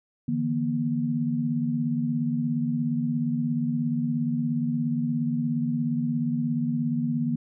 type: tone cluster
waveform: sine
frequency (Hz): 149.9 / 166.9 / 238.6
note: D3 / E3 / A#3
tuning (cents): +36 / +22 / +41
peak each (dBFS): -29 / -32 / -25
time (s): 0.28-7.36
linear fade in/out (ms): 5
effects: none